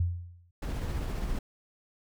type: tone with exponential decay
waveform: sine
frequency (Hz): 87.31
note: F2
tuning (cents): 0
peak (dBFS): -22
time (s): 0-0.51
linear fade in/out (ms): 5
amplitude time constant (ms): 110
type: noise with tremolo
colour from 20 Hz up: brown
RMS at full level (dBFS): -31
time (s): 0.62-1.39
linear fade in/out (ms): 5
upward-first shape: triangle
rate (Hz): 15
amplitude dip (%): 30
effects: none